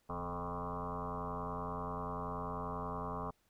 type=tone with frequency modulation; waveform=sine; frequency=617 Hz; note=D#5; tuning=15 cents flat; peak=-37 dBFS; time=0.09-3.31 s; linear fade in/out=10 ms; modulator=90.4 Hz; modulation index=6.5; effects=pink hiss -75 dBFS RMS until 3.49 s